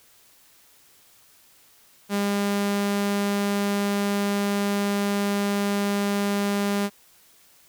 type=tone; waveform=sawtooth; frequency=201.9 Hz; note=G#3; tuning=49 cents flat; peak=-18 dBFS; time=2.09-6.9 s; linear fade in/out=50 ms; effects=white hiss -56 dBFS RMS until 7.68 s